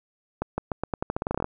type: accelerating click train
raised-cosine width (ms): 1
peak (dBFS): -12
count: 16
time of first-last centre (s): 0.42-1.444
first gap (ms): 160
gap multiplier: 0.86
effects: none